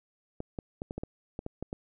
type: clicks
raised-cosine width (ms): 2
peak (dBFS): -22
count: 10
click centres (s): 0.404 / 0.588 / 0.819 / 0.909 / 0.98 / 1.035 / 1.391 / 1.464 / 1.626 / 1.729
effects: none